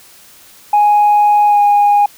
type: tone with pitch glide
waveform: sine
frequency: 830.6 to 820.6 Hz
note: G#5 to G#5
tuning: 0 to -21 cents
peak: -5 dBFS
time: 0.73-2.06 s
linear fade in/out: 5 ms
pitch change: -21 cents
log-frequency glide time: 1.47-1.6 s
effects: tanh soft clip ceiling -4 dBFS + white hiss -42 dBFS RMS until 2.17 s